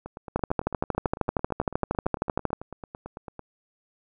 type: two click trains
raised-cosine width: 1 ms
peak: -9 / -23 dBFS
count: 29 / 31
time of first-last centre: 0.36-2.531 / 0.06-3.393 s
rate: 12.9 / 9 Hz
effects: none